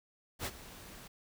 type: noise with ADSR envelope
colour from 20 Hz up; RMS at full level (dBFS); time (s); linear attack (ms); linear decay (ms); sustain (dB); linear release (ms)
pink; -35; 0.39-1.08; 65; 46; -16; 10
effects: none